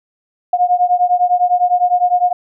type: beating tone pair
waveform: sine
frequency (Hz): 713 / 722.9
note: F5 / F#5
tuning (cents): +36 / -40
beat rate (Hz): 9.9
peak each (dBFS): -13 / -14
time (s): 0.53-2.33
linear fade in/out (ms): 5
effects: none